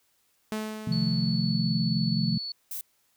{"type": "tone with exponential decay", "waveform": "sawtooth", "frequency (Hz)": 216.1, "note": "A3", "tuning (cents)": -31, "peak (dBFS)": -24, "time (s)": [0.52, 1.86], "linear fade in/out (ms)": 0, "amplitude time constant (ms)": 290}
{"type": "chord", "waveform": "sine", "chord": "F dominant seventh", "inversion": "second", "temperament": "equal", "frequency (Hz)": [130.81, 155.56, 174.61, 220], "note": ["C3", "Eb3", "F3", "A3"], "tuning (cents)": [0, 0, 0, 0], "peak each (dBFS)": [-30, -31, -28, -28], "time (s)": [0.87, 2.38], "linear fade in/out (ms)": 5}
{"type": "tone", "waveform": "sine", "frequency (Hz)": 4435, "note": "C#8", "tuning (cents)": 0, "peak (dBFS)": -32, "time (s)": [0.92, 2.52], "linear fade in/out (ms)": 2}
{"type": "noise", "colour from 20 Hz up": "violet", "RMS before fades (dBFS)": -35, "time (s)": [2.71, 2.81], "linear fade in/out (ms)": 2}
{"effects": ["white hiss -69 dBFS RMS until 3.16 s"]}